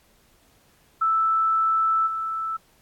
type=tone with level steps; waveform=sine; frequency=1318.5 Hz; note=E6; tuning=in tune; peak=-18 / -25 dBFS; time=1.01-2.57 s; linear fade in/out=10 ms; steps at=2.06 s; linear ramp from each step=20 ms; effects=pink hiss -60 dBFS RMS until 2.81 s + AAC 64 kbps